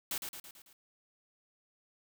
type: noise with echo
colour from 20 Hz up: white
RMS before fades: -36 dBFS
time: 0.11-0.18 s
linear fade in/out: 2 ms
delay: 110 ms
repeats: 5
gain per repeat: -5 dB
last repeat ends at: 0.73 s
effects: none